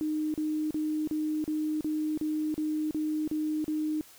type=tone bursts; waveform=sine; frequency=307.5 Hz; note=D#4; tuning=20 cents flat; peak=-27 dBFS; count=11; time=0.01-4.01 s; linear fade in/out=0 ms; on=330 ms; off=37 ms; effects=white hiss -54 dBFS RMS until 4.18 s